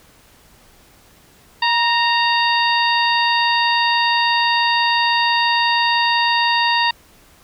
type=harmonic tone with a mistuned harmonic; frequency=926 Hz; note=A#5; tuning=12 cents flat; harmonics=1 / 2 / 3 / 4 / 5; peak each=-17 / -20 / -22 / -23 / -24 dBFS; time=1.62-6.91 s; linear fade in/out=5 ms; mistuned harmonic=1; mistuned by=+40 cents; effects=pink hiss -50 dBFS RMS until 7.43 s